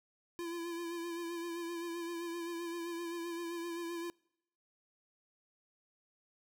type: tone with vibrato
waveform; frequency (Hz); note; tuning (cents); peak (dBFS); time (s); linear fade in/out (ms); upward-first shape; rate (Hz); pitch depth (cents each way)
square; 340; F4; -46; -39; 0.39-4.1; 0; sine; 7.7; 36
effects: noise-tail reverb RT60 0.8 s tail -26 dB re dry